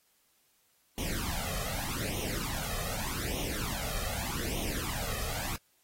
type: noise with flanger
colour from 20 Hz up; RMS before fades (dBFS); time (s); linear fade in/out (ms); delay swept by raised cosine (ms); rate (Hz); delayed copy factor
pink; -35; 0.98-5.56; 0; 0.32 to 1.62; 0.83; +0.8
effects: white hiss -70 dBFS RMS until 5.83 s + AAC 48 kbps